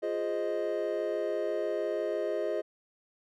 triangle chord, F minor seventh, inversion none, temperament equal, 349.2 / 415.3 / 523.3 / 622.3 Hz, F4 / Ab4 / C5 / Eb5, 0 / 0 / 0 / 0 cents, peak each -34 / -32 / -35 / -31 dBFS, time 0.02-2.62 s, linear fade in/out 20 ms, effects none

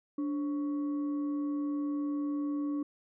sine tone with frequency modulation, 291 Hz, D4, 16 cents flat, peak -30 dBFS, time 0.18-2.83 s, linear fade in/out 5 ms, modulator 823 Hz, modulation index 0.22, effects none

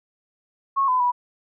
sine tone with pitch steps, 1094 / 1011 / 979 Hz, C#6 / B5 / B5, -23 / +40 / -15 cents, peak -17 dBFS, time 0.76-1.12 s, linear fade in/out 20 ms, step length 120 ms, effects none

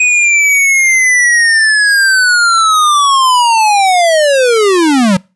square linear sweep, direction down, 2501 to 177 Hz, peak -7 dBFS, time 0-5.17 s, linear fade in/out 5 ms, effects noise-tail reverb RT60 0.3 s tail -25 dB re dry + resampled to 24000 Hz

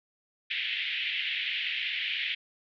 white band-pass noise, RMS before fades -32 dBFS, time 0.5-2.35 s, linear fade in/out 10 ms, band 1900 to 3400 Hz, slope 48 dB/octave, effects none

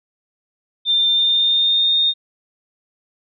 sine tone with pitch glide, 3592 to 3672 Hz, A7 to A#7, +35 to -27 cents, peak -13 dBFS, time 0.85-2.14 s, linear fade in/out 50 ms, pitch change +38 cents, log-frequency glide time 1.02-1.98 s, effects none

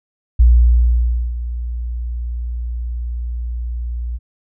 sine tone with ADSR envelope, 59.4 Hz, A#1, 33 cents sharp, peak -5 dBFS, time 0.39-4.19 s, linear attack 11 ms, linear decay 930 ms, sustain -15 dB, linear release 34 ms, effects none

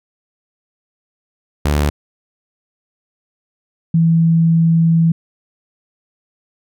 sawtooth / sine tone pair in turn, 73.42 / 164.82 Hz, D2 / E3, 0 / 0 cents, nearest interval octave + major second, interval 1400 cents, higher second, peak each -9 dBFS, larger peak neither, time 1.65-1.9 / 3.94-5.12 s, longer second, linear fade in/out 5 ms, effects none

